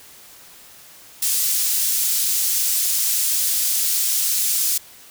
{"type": "high-pass noise", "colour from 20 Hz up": "pink", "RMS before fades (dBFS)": -20, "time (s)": [1.22, 4.78], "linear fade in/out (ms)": 5, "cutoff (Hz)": 6700, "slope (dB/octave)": 12, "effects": ["white hiss -45 dBFS RMS until 5.1 s"]}